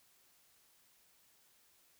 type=silence; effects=white hiss -69 dBFS RMS until 1.99 s